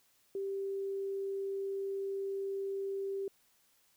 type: tone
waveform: sine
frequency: 392 Hz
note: G4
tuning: in tune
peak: -34 dBFS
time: 0.35-3.28 s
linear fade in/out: 2 ms
effects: white hiss -70 dBFS RMS until 3.96 s